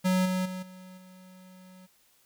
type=tone with level steps; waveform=square; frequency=185 Hz; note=F#3; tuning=in tune; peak=-23 / -27 / -35 / -46 / -50 dBFS; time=0.04-1.87 s; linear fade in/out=20 ms; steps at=0.25 / 0.45 / 0.62 / 0.97 s; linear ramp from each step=10 ms; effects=white hiss -65 dBFS RMS until 2.25 s